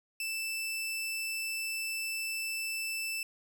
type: tone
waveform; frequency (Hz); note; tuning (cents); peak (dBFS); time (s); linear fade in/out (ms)
sawtooth; 2647; E7; +7; -30; 0.2-3.23; 2
effects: none